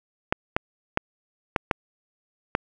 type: clicks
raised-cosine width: 0.5 ms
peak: -5 dBFS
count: 6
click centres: 0.325 / 0.565 / 0.974 / 1.562 / 1.712 / 2.551 s
effects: none